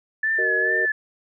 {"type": "tone with vibrato", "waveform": "sine", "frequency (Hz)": 1739, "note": "A6", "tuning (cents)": -21, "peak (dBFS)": -19, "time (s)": [0.23, 0.92], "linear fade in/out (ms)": 5, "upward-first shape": "sine", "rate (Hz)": 2.3, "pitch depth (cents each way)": 46}
{"type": "chord", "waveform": "sine", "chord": "D# minor", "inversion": "first", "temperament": "equal with one note detuned", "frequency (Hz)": [376.2, 466.2, 622.3], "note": ["F#4", "A#4", "D#5"], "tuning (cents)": [29, 0, 0], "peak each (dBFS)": [-28, -28, -31], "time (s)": [0.38, 0.86], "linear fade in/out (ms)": 10}
{"effects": []}